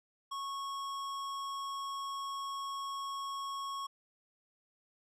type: tone with hard clipping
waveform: sine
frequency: 1100 Hz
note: C#6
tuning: 14 cents flat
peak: -39 dBFS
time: 0.31-3.87 s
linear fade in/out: 10 ms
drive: 17 dB
effects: low-pass 11000 Hz 12 dB/octave